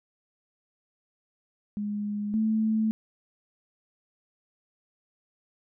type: tone pair in turn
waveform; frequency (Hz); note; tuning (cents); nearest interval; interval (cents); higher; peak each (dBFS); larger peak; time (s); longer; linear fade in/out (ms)
sine; 207 / 219; G#3 / A3; -5 / -8; minor second; 97; second; -28 / -22; second; 1.77-2.34 / 2.34-2.91; neither; 0
effects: none